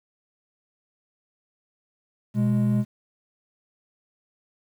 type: tone pair together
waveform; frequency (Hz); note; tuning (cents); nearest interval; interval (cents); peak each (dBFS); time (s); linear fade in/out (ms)
triangle; 123.47 / 207.7; B2 / G#3; 0 / 0; major sixth; 900; -20 / -19; 2.34-2.85; 50
effects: tanh soft clip ceiling -9 dBFS + 9-bit